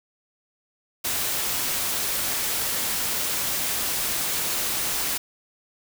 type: noise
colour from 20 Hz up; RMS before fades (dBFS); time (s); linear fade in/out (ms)
white; -26; 1.04-5.18; 10
effects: none